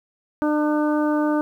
harmonic tone, 300.6 Hz, D4, 40 cents sharp, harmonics 1 / 2 / 3 / 4 / 5, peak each -19 / -25 / -29 / -31 / -33 dBFS, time 0.42-1.41 s, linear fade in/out 0 ms, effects 9-bit

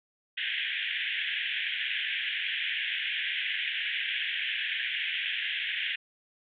white band-pass noise, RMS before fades -32 dBFS, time 0.37-5.96 s, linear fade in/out 10 ms, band 1600 to 3400 Hz, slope 96 dB/octave, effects none

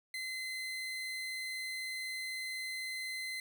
30% pulse tone, 2054 Hz, C7, 33 cents flat, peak -35 dBFS, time 0.14-3.4 s, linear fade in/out 2 ms, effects none

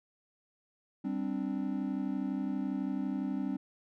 triangle chord, G suspended fourth, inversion none, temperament equal, 196 / 261.6 / 293.7 Hz, G3 / C4 / D4, 0 / 0 / 0 cents, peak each -34 / -33 / -35 dBFS, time 1.04-3.57 s, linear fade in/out 10 ms, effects none

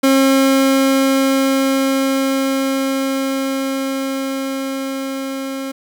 30% pulse tone with level ramp, 269.3 Hz, C#4, 50 cents flat, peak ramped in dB -7 to -20 dBFS, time 0.03-5.72 s, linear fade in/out 10 ms, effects none

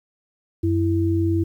sine tone pair together, 92.88 / 331 Hz, F#2 / E4, +7 / +7 cents, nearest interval octave + minor seventh, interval 2200 cents, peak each -20 dBFS, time 0.63-1.44 s, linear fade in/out 10 ms, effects 9-bit

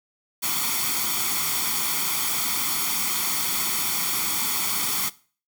white noise with comb filter, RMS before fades -25 dBFS, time 0.42-5.1 s, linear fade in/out 20 ms, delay 0.89 ms, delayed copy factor +0.7, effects noise-tail reverb RT60 0.4 s tail -19 dB re dry + high-pass 150 Hz 12 dB/octave

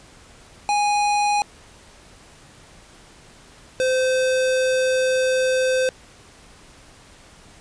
square tone pair in turn, 826 / 516 Hz, G#5 / C5, -10 / -24 cents, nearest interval minor sixth, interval 814 cents, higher first, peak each -18 dBFS, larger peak neither, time 0.69-1.42 / 3.8-5.89 s, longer second, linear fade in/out 0 ms, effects pink hiss -48 dBFS RMS until 7.6 s + resampled to 22050 Hz

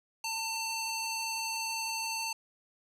square tone with band-pass filter, 897 Hz, A5, 33 cents sharp, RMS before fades -35 dBFS, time 0.24-2.33 s, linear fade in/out 5 ms, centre 5500 Hz, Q 0.76, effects none

